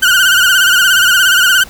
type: tone with vibrato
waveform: 30% pulse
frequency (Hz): 1480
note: F#6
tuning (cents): 0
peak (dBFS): -4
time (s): 0.02-1.64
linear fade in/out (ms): 10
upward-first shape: sine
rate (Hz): 17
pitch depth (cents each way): 90
effects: pink hiss -36 dBFS RMS until 1.69 s